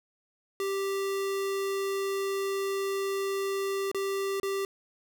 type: tone with dropouts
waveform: square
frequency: 392 Hz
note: G4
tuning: in tune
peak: -29 dBFS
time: 0.6-4.65 s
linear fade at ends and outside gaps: 1 ms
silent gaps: 3.915-3.946 / 4.399-4.431 s
effects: none